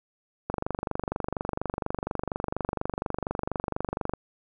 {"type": "click train", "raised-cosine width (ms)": 1, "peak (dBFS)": -14, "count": 89, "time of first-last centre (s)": [0.5, 4.136], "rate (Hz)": 24.2, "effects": []}